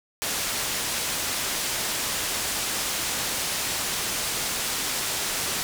white low-pass noise, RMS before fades -28 dBFS, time 0.22-5.63 s, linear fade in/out 0 ms, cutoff 9500 Hz, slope 12 dB/octave, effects none

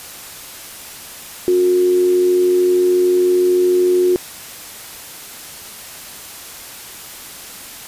sine tone with amplitude modulation, 361.6 Hz, F#4, 40 cents flat, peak -9 dBFS, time 1.48-4.16 s, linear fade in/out 0 ms, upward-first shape sine, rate 93.4 Hz, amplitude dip 35%, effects white hiss -34 dBFS RMS until 7.87 s + resampled to 32000 Hz

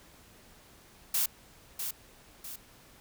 blue noise with echo, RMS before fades -28 dBFS, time 1.14-1.26 s, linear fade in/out 5 ms, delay 650 ms, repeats 2, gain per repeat -7 dB, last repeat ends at 2.56 s, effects pink hiss -57 dBFS RMS until 3 s

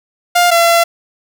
sawtooth tone pair in turn, 703 / 679 Hz, F5 / F5, +11 / -49 cents, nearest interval minor second, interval 60 cents, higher first, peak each -4 dBFS, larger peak neither, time 0.35-0.51 / 0.51-0.84 s, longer second, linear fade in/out 10 ms, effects none

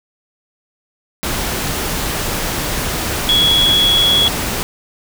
sine tone in noise, 3352 Hz, G#7, 15 cents sharp, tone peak -10 dBFS, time 3.29-4.28 s, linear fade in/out 0 ms, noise pink, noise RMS -20 dBFS, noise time 1.23-4.63 s, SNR +7 dB, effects none

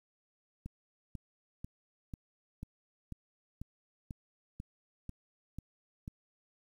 click train, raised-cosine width 5 ms, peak -29 dBFS, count 12, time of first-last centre 0.66-6.079 s, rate 2.03 Hz, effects 10-bit

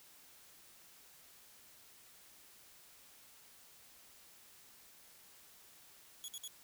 15% pulse tone bursts, 3359 Hz, G#7, 19 cents sharp, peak -36 dBFS, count 3, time 6.24-6.477 s, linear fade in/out 0 ms, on 41 ms, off 57 ms, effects white hiss -61 dBFS RMS until 6.63 s

